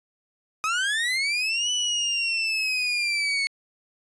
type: linear two-way sweep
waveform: 30% pulse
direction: up then down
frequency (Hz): 1244.5 to 2988 to 2194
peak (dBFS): -20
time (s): 0.64-3.47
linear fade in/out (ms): 0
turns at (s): 1.71
effects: resampled to 22050 Hz